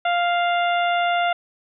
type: harmonic tone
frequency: 698.5 Hz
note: F5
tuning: in tune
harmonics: 1 / 2 / 3 / 4 / 5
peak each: -19 / -25 / -29 / -31 / -33 dBFS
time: 0.05-1.33 s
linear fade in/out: 5 ms
effects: none